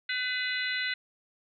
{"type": "harmonic tone with a mistuned harmonic", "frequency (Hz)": 503, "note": "B4", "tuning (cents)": 32, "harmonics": [3, 4, 5, 6, 7, 8], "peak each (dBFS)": [-34, -32, -40, -40, -40, -36], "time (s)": [0.09, 0.94], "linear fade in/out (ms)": 5, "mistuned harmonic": 6, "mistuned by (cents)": -63, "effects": []}